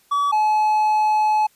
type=tone pair in turn; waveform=triangle; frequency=1142 / 855.5 Hz; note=D6 / A5; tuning=-49 / -49 cents; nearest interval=perfect fourth; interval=500 cents; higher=first; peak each=-15 / -13 dBFS; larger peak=second; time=0.11-0.32 / 0.32-1.47 s; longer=second; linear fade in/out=10 ms; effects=white hiss -58 dBFS RMS until 1.55 s + resampled to 32000 Hz